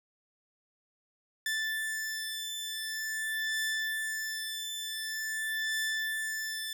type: beating tone pair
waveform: sawtooth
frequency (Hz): 1760 / 1760.46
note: A6 / A6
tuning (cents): 0 / 0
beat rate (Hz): 0.46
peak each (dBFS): -33 / -31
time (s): 1.46-6.73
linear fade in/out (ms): 2
effects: none